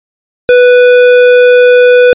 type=tone with hard clipping; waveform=sine; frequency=493.9 Hz; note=B4; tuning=in tune; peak=-3 dBFS; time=0.49-2.13 s; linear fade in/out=0 ms; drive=12 dB; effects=resampled to 8000 Hz